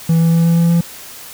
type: tone with pitch steps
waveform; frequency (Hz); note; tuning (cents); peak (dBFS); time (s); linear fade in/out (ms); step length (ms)
triangle; 164.5 / 165.55 / 166.6 / 167.67 / 168.73 / 169.81; E3 / E3 / E3 / E3 / E3 / F3; -3 / +8 / +19 / +30 / +41 / -48; -7; 0.09-0.81; 5; 120
effects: white hiss -34 dBFS RMS until 1.33 s